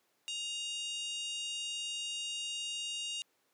harmonic tone with a mistuned harmonic, 939 Hz, A#5, 12 cents sharp, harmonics 3 / 4 / 5 / 6 / 7 / 8 / 9 / 10, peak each -38 / -44 / -53 / -52 / -48 / -48 / -55 / -53 dBFS, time 0.28-3.22 s, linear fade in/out 0 ms, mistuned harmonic 9, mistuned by +33 cents, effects pink hiss -74 dBFS RMS until 3.53 s + high-pass 300 Hz 12 dB/octave

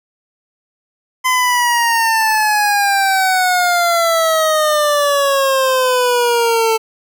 25% pulse exponential sweep, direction down, 1027 to 442.9 Hz, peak -8 dBFS, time 1.24-6.78 s, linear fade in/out 20 ms, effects none

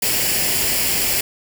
white noise with comb filter, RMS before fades -19 dBFS, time 0.02-1.21 s, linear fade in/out 5 ms, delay 0.4 ms, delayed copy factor +0.55, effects none

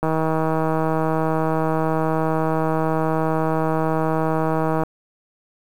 click train, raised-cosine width 1 ms, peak -8 dBFS, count 765, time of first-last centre 0.03-4.835 s, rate 159 Hz, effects 7-bit

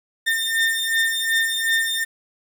30% pulse beating tone pair, 1811 / 1813.7 Hz, A6 / A#6, +49 / -48 cents, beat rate 2.7 Hz, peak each -19 / -20 dBFS, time 0.26-2.05 s, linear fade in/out 20 ms, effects 8-bit

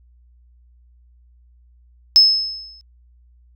sine tone with exponential decay, 5200 Hz, E8, 24 cents flat, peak -4 dBFS, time 2.16-2.81 s, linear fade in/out 0 ms, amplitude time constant 140 ms, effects tanh soft clip ceiling 0 dBFS + added 60 Hz sine -49 dBFS peak until 3.55 s

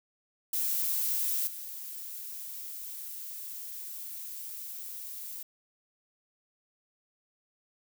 violet noise with level steps, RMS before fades -30 / -41 dBFS, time 0.53-5.43 s, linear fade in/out 5 ms, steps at 1.47 s, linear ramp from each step 2 ms, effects none

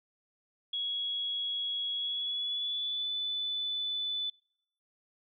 sine tone with pitch glide, 3335 to 3493 Hz, G#7 to A7, +7 to -13 cents, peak -31 dBFS, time 0.73-4.3 s, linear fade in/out 5 ms, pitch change +80 cents, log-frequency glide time 1.95-3.09 s, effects noise-tail reverb RT60 0.7 s tail -26 dB re dry

